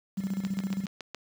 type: tone with tremolo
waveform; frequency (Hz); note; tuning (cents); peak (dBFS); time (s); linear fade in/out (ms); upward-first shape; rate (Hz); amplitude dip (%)
sine; 193.5; G3; -22; -26; 0.17-0.86; 10; square; 15; 70
type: click train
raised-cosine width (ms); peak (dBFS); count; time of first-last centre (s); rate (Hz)
0.2; -20; 6; 0.45-1.146; 7.18
effects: high-pass 80 Hz 12 dB/octave + 8-bit